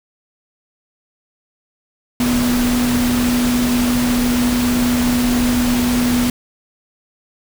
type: tone in noise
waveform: sine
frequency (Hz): 244.6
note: B3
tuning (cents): -16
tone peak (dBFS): -14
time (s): 2.2-6.3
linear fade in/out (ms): 2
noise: pink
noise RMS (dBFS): -22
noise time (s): 2.2-6.3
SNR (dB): +5
effects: none